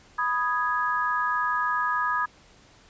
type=chord; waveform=sine; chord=G# minor; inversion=first; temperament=equal; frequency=987.8 / 1244.5 / 1661.2 Hz; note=B5 / D#6 / G#6; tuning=0 / 0 / 0 cents; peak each=-28 / -26 / -28 dBFS; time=0.18-2.26 s; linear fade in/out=10 ms; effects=pink hiss -55 dBFS RMS until 2.89 s + resampled to 16000 Hz